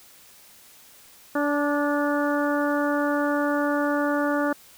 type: harmonic tone with a mistuned harmonic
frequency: 290 Hz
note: D4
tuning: 22 cents flat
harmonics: 1 / 2 / 3 / 4 / 5 / 6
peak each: -24 / -26 / -32 / -31 / -30 / -36 dBFS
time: 1.35-4.53 s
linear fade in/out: 5 ms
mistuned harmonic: 4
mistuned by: +17 cents
effects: white hiss -51 dBFS RMS until 4.77 s